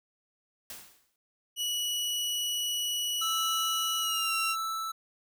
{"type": "noise with exponential decay", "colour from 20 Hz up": "white", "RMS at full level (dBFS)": -40, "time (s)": [0.7, 1.16], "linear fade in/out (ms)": 1, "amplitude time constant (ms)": 99}
{"type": "tone with pitch glide", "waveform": "sawtooth", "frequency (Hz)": [2934, 2753], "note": ["F#7", "F7"], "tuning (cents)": [-15, -25], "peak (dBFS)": -26, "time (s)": [1.56, 4.56], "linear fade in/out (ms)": 50, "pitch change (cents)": -110, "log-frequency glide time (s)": [3.99, 4.33]}
{"type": "tone with tremolo", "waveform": "square", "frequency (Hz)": 1318.5, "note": "E6", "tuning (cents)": 0, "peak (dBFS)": -31, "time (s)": [3.21, 4.92], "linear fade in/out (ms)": 10, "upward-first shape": "sine", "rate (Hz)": 0.93, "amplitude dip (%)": 35}
{"effects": []}